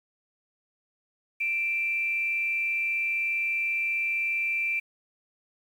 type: tone pair together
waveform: sine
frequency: 2352 / 2637 Hz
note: D7 / E7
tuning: +2 / 0 cents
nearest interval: major second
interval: 198 cents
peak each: -25 / -37 dBFS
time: 1.4-4.8 s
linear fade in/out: 10 ms
effects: 9-bit